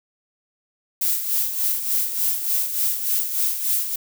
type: noise with tremolo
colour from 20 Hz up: violet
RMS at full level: -20 dBFS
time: 1.01-3.96 s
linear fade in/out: 5 ms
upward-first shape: sine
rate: 3.4 Hz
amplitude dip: 60%
effects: none